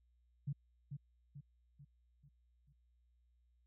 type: tone with echo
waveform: sine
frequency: 141.9 Hz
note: C#3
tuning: 41 cents sharp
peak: -36 dBFS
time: 0.47-0.53 s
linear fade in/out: 10 ms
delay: 440 ms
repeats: 5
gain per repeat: -6 dB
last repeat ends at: 2.73 s
effects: added 60 Hz sine -70 dBFS peak until 3.66 s